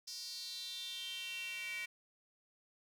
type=tone with high-pass filter sweep; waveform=square; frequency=210 Hz; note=G#3; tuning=19 cents sharp; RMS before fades=-44 dBFS; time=0.07-1.86 s; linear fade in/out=10 ms; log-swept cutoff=5100 to 2200 Hz; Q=6.4; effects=none